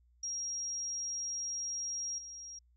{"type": "tone with level steps", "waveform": "sine", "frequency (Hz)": 5630, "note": "F8", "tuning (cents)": 13, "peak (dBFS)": [-35, -44], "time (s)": [0.23, 2.59], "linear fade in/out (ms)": 5, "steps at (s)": 2.18, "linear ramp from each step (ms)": 5, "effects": ["added 60 Hz sine -64 dBFS peak until 2.76 s"]}